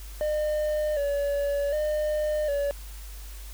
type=tone with vibrato; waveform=triangle; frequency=587.3 Hz; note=D5; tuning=in tune; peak=-22 dBFS; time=0.21-2.71 s; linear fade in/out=0 ms; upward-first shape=square; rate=0.66 Hz; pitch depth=54 cents each way; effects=added 50 Hz sine -38 dBFS peak until 3.53 s + white hiss -48 dBFS RMS until 3.53 s